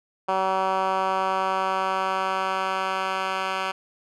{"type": "tone with band-pass filter sweep", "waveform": "10% pulse", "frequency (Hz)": 189.9, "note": "F#3", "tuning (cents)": 45, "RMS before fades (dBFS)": -25, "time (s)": [0.28, 3.72], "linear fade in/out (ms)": 10, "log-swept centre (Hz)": [900, 1800], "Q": 1.3, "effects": []}